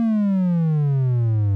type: exponential sweep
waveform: triangle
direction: down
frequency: 233.1 to 97.4 Hz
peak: -14 dBFS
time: 0-1.55 s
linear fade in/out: 0 ms
effects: none